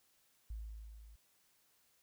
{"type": "tone with level ramp", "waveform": "sine", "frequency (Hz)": 54.1, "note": "A1", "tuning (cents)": -29, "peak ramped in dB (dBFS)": [-40, -55], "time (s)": [0.5, 1.16], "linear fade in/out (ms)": 5, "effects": ["white hiss -73 dBFS RMS until 2.02 s"]}